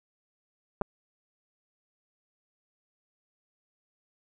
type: clicks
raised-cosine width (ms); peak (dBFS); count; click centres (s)
1; -15; 2; 0.813 / 0.818
effects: none